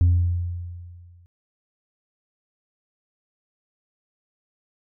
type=tone with exponential decay; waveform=sine; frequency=87.31 Hz; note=F2; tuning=in tune; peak=-10 dBFS; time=0.01-1.26 s; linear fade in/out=0 ms; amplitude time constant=270 ms; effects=tanh soft clip ceiling -12 dBFS